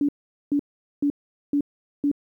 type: tone bursts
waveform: sine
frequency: 287 Hz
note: D4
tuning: 40 cents flat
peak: -18 dBFS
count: 5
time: 0.01-2.115 s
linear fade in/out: 2 ms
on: 77 ms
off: 430 ms
effects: 10-bit